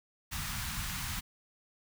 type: band-stop noise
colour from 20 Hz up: pink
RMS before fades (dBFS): -37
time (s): 0.31-1.21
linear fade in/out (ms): 20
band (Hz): 200 to 980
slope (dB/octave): 24
effects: none